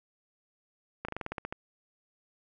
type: slowing click train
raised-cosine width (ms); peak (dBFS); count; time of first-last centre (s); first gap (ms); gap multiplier
0.5; -20; 10; 1.05-1.525; 35; 1.1
effects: none